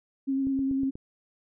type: tone with vibrato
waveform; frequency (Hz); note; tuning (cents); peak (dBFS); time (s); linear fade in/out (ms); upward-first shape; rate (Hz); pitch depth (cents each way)
sine; 270; C#4; -45; -24; 0.27-0.91; 20; sine; 9.8; 19
type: click train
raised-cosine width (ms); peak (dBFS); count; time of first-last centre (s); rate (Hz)
3; -27; 5; 0.47-0.955; 8.25
effects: none